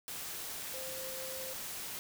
sine tone in noise, 523.3 Hz, C5, in tune, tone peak -44 dBFS, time 0.74-1.53 s, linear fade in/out 0 ms, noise white, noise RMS -42 dBFS, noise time 0.08-1.99 s, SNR -5 dB, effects none

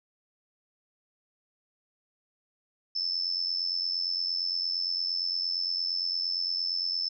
sine tone with amplitude modulation, 5274 Hz, E8, in tune, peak -24 dBFS, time 2.95-7.09 s, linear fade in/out 10 ms, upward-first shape sine, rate 88.7 Hz, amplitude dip 75%, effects none

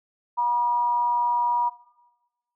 sine tone with amplitude modulation, 962 Hz, B5, 46 cents flat, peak -18 dBFS, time 0.37-1.7 s, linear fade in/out 20 ms, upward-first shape sine, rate 244 Hz, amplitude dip 35%, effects noise-tail reverb RT60 1.0 s tail -17 dB re dry

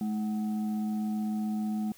sine tone with frequency modulation, 213.6 Hz, G#3, 49 cents sharp, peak -28 dBFS, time 0.01-1.92 s, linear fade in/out 2 ms, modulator 534 Hz, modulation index 0.34, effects white hiss -57 dBFS RMS until 1.97 s

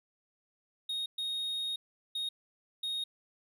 triangle tone bursts at uneven times, 3729 Hz, A#7, in tune, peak -31 dBFS, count 4, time 0.89-1.06 / 1.18-1.76 / 2.15-2.29 / 2.83-3.04 s, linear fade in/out 5 ms, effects none

